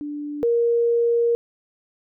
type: tone pair in turn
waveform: sine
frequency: 293.7 / 469.5 Hz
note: D4 / A#4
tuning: 0 / +12 cents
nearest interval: minor sixth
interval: 812 cents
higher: second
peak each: -27 / -16 dBFS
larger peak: second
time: 0.01-0.43 / 0.43-1.35 s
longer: second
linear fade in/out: 0 ms
effects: none